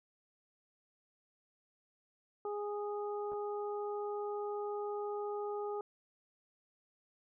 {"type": "harmonic tone", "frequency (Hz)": 413.1, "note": "G#4", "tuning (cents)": -9, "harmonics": [1, 2, 3], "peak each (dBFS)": [-37, -43, -47], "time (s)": [2.45, 5.81], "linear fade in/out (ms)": 2}
{"type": "clicks", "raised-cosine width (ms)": 1, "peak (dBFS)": -38, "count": 2, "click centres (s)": [3.319, 3.333]}
{"effects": []}